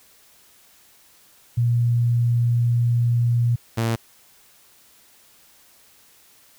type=tone pair in turn; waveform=sine / sawtooth; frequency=119.1 / 114.47 Hz; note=A#2 / A#2; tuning=+38 / -31 cents; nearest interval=minor second; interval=69 cents; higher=first; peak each=-16 dBFS; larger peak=neither; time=1.57-3.56 / 3.77-3.96 s; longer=first; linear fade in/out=10 ms; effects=white hiss -54 dBFS RMS until 6.58 s